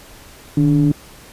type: ring-modulated tone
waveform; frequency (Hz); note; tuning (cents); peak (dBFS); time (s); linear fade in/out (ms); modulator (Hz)
triangle; 69.3; C#2; 0; -6; 0.57-0.92; 5; 221
effects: pink hiss -42 dBFS RMS until 1.32 s + resampled to 32000 Hz